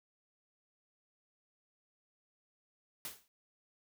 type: noise with exponential decay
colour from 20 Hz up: white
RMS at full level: -39 dBFS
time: 3.05-3.28 s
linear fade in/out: 1 ms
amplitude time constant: 48 ms
effects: none